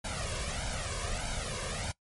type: noise with flanger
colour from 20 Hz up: pink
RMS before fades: -35 dBFS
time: 0.04-1.92 s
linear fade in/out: 10 ms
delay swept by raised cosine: 1.3 to 1.83 ms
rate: 1.6 Hz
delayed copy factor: +0.8
effects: noise-tail reverb RT60 0.1 s tail -20 dB re dry + MP3 48 kbps